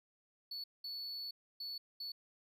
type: tone bursts at uneven times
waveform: triangle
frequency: 4435 Hz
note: C#8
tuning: in tune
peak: -40 dBFS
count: 4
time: 0.51-0.64 / 0.84-1.31 / 1.6-1.78 / 2-2.12 s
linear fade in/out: 5 ms
effects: none